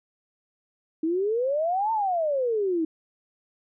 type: exponential two-way sweep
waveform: sine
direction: up then down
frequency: 311.1 to 912 to 311.1 Hz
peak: -22 dBFS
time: 1.03-2.85 s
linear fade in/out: 5 ms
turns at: 1.92 s
effects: none